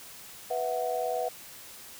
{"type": "chord", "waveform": "sine", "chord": "B suspended fourth", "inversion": "none", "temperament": "equal", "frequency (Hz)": [493.9, 659.3, 740], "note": ["B4", "E5", "F#5"], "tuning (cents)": [0, 0, 0], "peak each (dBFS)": -32, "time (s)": [0.5, 1.29], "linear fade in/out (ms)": 10, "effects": ["white hiss -47 dBFS RMS until 1.99 s"]}